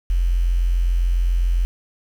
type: tone with quantisation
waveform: sine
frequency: 43.64 Hz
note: F1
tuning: 1 cent flat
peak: -15 dBFS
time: 0.1-1.65 s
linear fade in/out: 0 ms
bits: 7
effects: none